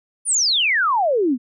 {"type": "exponential sweep", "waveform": "sine", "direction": "down", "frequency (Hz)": [9956, 229.4], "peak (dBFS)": -15, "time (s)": [0.25, 1.38], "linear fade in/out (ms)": 50, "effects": []}